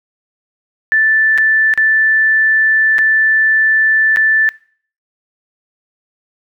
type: tone with dropouts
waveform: sine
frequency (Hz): 1760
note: A6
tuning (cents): 0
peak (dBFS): -8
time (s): 0.92-4.49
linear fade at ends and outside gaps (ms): 0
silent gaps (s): 1.377-1.383 / 1.738-1.776 / 2.983-2.989 / 4.161-4.17
effects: noise-tail reverb RT60 0.5 s tail -22 dB re dry